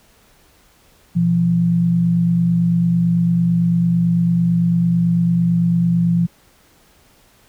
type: tone pair together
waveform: sine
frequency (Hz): 122.52 / 171.5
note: B2 / F3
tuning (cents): -13 / -31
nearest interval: tritone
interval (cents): 582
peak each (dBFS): -22 / -13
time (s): 1.15-6.27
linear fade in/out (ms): 20
effects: pink hiss -53 dBFS RMS until 7.48 s

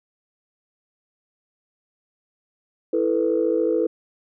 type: chord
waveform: sine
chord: E suspended fourth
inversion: none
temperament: equal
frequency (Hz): 329.6 / 440 / 493.9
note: E4 / A4 / B4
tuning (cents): 0 / 0 / 0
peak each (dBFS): -22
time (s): 2.93-3.87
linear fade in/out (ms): 5
effects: tanh soft clip ceiling -9 dBFS

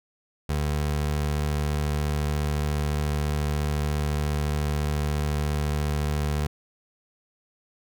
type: tone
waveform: 25% pulse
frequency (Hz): 74.2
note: D2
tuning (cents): +18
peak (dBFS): -20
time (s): 0.49-6.47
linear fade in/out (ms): 5
effects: none

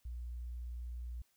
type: tone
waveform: sine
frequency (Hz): 59.9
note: A#1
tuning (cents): +48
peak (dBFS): -40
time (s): 0.05-1.22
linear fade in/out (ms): 5
effects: white hiss -75 dBFS RMS until 1.36 s

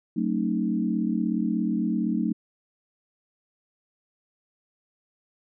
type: tone cluster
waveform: sine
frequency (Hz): 187.3 / 224.4 / 272.6 / 308.8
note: F#3 / A3 / C#4 / D#4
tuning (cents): +21 / +34 / -29 / -13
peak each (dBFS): -28 / -26 / -32 / -29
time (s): 0.16-2.33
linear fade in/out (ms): 10
effects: none

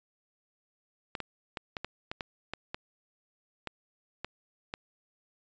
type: clicks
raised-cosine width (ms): 0.3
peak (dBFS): -19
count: 12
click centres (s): 1.152 / 1.203 / 1.572 / 1.768 / 1.846 / 2.115 / 2.208 / 2.536 / 2.745 / 3.673 / 4.246 / 4.739
effects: resampled to 16000 Hz

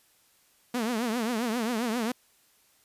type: tone with vibrato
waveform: sawtooth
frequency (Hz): 232.1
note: A#3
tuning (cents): -7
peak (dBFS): -23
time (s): 0.74-2.12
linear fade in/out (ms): 5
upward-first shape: triangle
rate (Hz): 7.5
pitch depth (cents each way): 170
effects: white hiss -64 dBFS RMS until 2.84 s + resampled to 32000 Hz

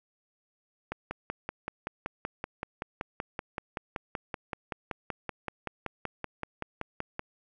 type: click train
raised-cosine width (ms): 0.5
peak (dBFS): -18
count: 34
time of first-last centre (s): 0.92-7.194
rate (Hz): 5.26
effects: none

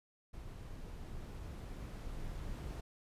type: noise with level ramp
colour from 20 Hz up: brown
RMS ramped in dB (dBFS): -48 to -42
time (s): 0.33-2.81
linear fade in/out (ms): 10
effects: resampled to 32000 Hz

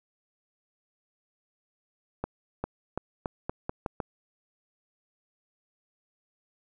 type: accelerating click train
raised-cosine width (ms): 1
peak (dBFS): -16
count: 8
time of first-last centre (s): 2.24-4.002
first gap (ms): 400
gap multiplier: 0.84
effects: none

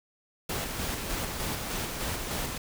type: noise with tremolo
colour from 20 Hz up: pink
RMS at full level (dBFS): -32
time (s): 0.49-2.58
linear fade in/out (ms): 5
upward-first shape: square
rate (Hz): 3.3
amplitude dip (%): 30
effects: none

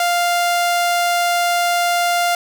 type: tone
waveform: sawtooth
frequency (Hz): 698.5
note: F5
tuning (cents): 0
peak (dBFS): -11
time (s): 0-2.35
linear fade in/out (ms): 2
effects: none

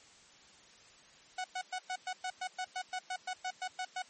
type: tone bursts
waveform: sawtooth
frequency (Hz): 740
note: F#5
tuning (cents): 0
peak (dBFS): -31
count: 16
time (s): 1.38-4.022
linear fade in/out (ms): 5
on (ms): 62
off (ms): 110
effects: white hiss -59 dBFS RMS until 4.09 s + MP3 32 kbps

